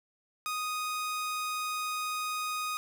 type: tone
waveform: sawtooth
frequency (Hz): 1244.5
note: D#6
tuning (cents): 0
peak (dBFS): -28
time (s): 0.46-2.77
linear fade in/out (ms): 0
effects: none